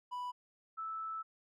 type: tone pair in turn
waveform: triangle / sine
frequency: 987.8 / 1313.6 Hz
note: B5 / E6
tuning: 0 / -6 cents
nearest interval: perfect fourth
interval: 494 cents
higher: second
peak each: -36 / -38 dBFS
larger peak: first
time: 0.11-0.32 / 0.77-1.23 s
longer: second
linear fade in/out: 20 ms
effects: none